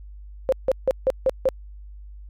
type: tone bursts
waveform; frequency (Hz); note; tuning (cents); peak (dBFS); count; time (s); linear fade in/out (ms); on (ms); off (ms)
sine; 526; C5; +9; -15; 6; 0.49-1.488; 0; 33; 160
effects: added 50 Hz sine -38 dBFS peak until 2.29 s